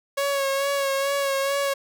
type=tone with vibrato; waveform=sawtooth; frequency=553 Hz; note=C#5; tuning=4 cents flat; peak=-18 dBFS; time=0.17-1.74 s; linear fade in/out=10 ms; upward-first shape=sine; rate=2.3 Hz; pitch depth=30 cents each way; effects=none